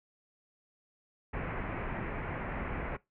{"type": "low-pass noise", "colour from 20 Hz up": "pink", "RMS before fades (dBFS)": -37, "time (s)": [1.33, 2.97], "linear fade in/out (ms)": 10, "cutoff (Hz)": 2400, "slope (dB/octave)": 48, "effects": ["noise-tail reverb RT60 0.2 s tail -21 dB re dry"]}